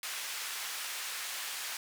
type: band-pass noise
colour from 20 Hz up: pink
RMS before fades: -39 dBFS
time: 0.03-1.77 s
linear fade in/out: 2 ms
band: 1500 to 15000 Hz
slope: 12 dB/octave
effects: none